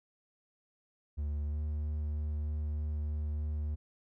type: tone with pitch glide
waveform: triangle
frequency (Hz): 73.42 to 75.27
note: D2 to D2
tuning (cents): 0 to +43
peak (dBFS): -30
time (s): 1.17-3.76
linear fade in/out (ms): 20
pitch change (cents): +43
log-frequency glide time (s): 1.46-1.61
effects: none